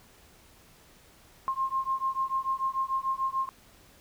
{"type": "beating tone pair", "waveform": "sine", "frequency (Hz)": [1061, 1067.8], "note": ["C6", "C6"], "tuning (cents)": [24, 35], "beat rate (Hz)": 6.8, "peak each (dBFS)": -30, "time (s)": [1.48, 3.49], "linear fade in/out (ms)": 0, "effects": ["pink hiss -57 dBFS RMS until 4 s"]}